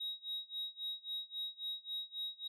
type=tone with tremolo; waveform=sine; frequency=3800 Hz; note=A#7; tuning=33 cents sharp; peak=-35 dBFS; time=0-2.48 s; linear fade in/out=10 ms; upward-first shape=sine; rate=3.7 Hz; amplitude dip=95%; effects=tanh soft clip ceiling -35 dBFS